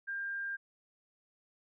sine tone, 1598 Hz, G6, 33 cents sharp, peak -35 dBFS, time 0.07-0.57 s, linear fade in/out 20 ms, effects none

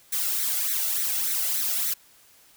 blue noise with flanger, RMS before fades -26 dBFS, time 0.12-1.94 s, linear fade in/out 10 ms, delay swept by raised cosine 0.5 to 1.5 ms, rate 3.4 Hz, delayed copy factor +0.65, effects white hiss -56 dBFS RMS until 2.56 s

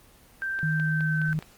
sine tone with pitch glide, 1568 to 1537.5 Hz, G6 to G6, 0 to -34 cents, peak -27 dBFS, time 0.42-1.33 s, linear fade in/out 0 ms, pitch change -34 cents, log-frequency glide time 0.73-1.21 s
click train, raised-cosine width 0.3 ms, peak -25 dBFS, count 5, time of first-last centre 0.59-1.425 s, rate 4.79 Hz
sine tone, 155.56 Hz, D#3, in tune, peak -24 dBFS, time 0.63-1.39 s, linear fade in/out 0 ms
effects pink hiss -55 dBFS RMS until 1.57 s + Opus 24 kbps

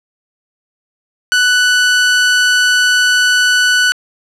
sawtooth tone, 1487 Hz, F#6, 8 cents sharp, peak -5 dBFS, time 1.32-3.92 s, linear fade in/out 0 ms, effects low-pass 8000 Hz 12 dB/octave

